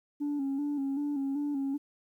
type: tone with vibrato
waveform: sine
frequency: 282.1 Hz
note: C#4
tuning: 30 cents sharp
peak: -27 dBFS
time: 0.2-1.78 s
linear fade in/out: 20 ms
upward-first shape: square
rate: 2.6 Hz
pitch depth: 52 cents each way
effects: tanh soft clip ceiling -27 dBFS + 11-bit